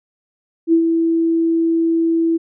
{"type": "tone with ADSR envelope", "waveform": "sine", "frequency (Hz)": 330, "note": "E4", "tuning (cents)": 2, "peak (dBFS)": -8, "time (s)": [0.67, 2.38], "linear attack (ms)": 57, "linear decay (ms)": 88, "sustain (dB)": -5, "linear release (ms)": 20, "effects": []}